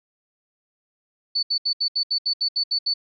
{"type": "tone bursts", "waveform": "sine", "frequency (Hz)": 4478, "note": "C#8", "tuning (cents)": 17, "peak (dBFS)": -19, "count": 11, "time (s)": [1.35, 2.94], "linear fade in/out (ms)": 10, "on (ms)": 80, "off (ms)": 71, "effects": []}